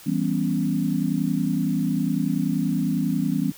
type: chord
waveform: sine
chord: C# half-diminished seventh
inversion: first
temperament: equal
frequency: 164.81 / 196 / 246.9 / 277.2 Hz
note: E3 / G3 / B3 / C#4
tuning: 0 / 0 / 0 / 0 cents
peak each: -26 dBFS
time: 0.06-3.52 s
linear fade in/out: 10 ms
effects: white hiss -46 dBFS RMS until 3.57 s